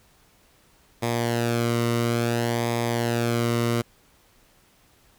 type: tone with flanger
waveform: sawtooth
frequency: 117.8 Hz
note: A#2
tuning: 19 cents sharp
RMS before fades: -24 dBFS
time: 1.02-3.82 s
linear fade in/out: 10 ms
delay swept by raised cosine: 0.69 to 1.21 ms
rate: 0.58 Hz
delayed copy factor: -0.65
effects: pink hiss -59 dBFS RMS until 5.18 s